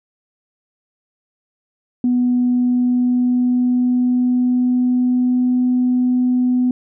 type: tone with pitch glide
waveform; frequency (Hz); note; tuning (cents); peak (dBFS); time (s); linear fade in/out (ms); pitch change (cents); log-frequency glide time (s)
sine; 246.9 to 250.1; B3 to B3; 0 to +22; -12; 2.04-6.71; 2; +22; 2.48-5.6
effects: tanh soft clip ceiling -8 dBFS